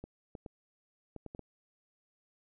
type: clicks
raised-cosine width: 2 ms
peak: -30 dBFS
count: 7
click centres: 0.04 / 0.352 / 0.462 / 1.163 / 1.263 / 1.349 / 1.393 s
effects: none